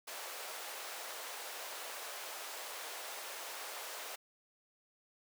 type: high-pass noise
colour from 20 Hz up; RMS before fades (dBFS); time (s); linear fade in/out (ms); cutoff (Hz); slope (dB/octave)
pink; -45; 0.07-4.16; 10; 510; 24
effects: none